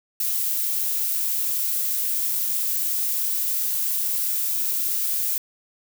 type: noise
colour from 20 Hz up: violet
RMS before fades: -24 dBFS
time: 0.2-5.38 s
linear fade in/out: 2 ms
effects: none